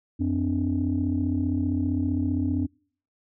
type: tone cluster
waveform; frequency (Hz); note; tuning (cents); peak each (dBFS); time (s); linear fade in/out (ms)
sine; 89.7 / 255.7 / 291; F2 / C4 / D4; +47 / -40 / -16; -26; 0.19-2.67; 20
effects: noise-tail reverb RT60 0.5 s tail -26 dB re dry + tanh soft clip ceiling -15 dBFS